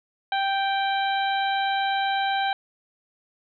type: harmonic tone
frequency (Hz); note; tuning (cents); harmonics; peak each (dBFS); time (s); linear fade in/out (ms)
784; G5; 0; 1 / 2 / 3 / 4 / 5; -23 / -29 / -35 / -34 / -34; 0.32-2.53; 2
effects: none